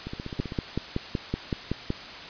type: two click trains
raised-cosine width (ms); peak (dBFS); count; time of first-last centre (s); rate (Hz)
3; -21 / -13; 8 / 9; 0.07-0.522 / 0.4-1.904; 15.5 / 5.32
effects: white hiss -40 dBFS RMS until 2.29 s + resampled to 11025 Hz